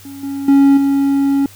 triangle tone with level steps, 277.2 Hz, C#4, in tune, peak -27 / -18 / -4 / -9 dBFS, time 0.05-1.46 s, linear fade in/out 2 ms, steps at 0.23 / 0.48 / 0.77 s, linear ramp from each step 5 ms, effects added 98 Hz sine -42 dBFS peak until 1.55 s + white hiss -42 dBFS RMS until 1.55 s

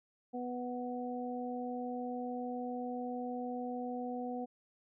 harmonic tone, 246.9 Hz, B3, in tune, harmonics 1 / 2 / 3, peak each -39 / -42 / -42 dBFS, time 0.33-4.46 s, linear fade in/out 20 ms, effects none

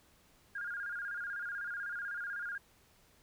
sine tone with vibrato, 1519 Hz, F#6, 45 cents sharp, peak -37 dBFS, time 0.55-2.58 s, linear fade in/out 5 ms, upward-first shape square, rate 16 Hz, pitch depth 110 cents each way, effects pink hiss -66 dBFS RMS until 3.22 s

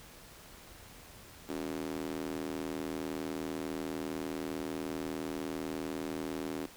square tone with high-pass filter, 40 Hz, D#1, 49 cents sharp, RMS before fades -38 dBFS, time 1.49-6.66 s, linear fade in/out 0 ms, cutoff 300 Hz, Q 3, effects pink hiss -53 dBFS RMS until 6.76 s

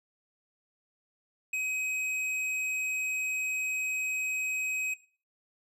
sine tone with tanh clipping, 2530 Hz, D#7, 28 cents sharp, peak -30 dBFS, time 1.53-4.94 s, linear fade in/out 5 ms, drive 12 dB, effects noise-tail reverb RT60 0.4 s tail -18 dB re dry + low-pass 12000 Hz 12 dB/octave

